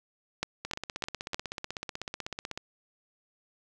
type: two click trains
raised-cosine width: 0.2 ms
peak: -12 / -18 dBFS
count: 4 / 32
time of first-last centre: 0.43-1.345 / 0.65-2.575 s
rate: 3.28 / 16.1 Hz
effects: none